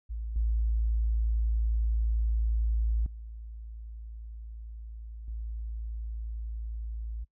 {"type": "tone with level steps", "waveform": "sine", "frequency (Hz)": 55.6, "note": "A1", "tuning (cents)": 19, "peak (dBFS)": [-32, -24, -39, -33], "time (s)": [0.09, 7.25], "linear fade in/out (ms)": 20, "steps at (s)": [0.36, 3.06, 5.28], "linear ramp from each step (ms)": 2, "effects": ["noise-tail reverb RT60 0.1 s tail -24 dB re dry"]}